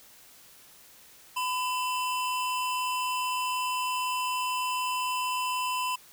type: tone pair together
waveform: square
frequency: 1005.5 / 2688 Hz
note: B5 / E7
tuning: +31 / +33 cents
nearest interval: octave + perfect fourth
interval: 1702 cents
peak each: -29 / -36 dBFS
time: 1.36-5.96 s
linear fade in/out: 10 ms
effects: white hiss -54 dBFS RMS until 6.12 s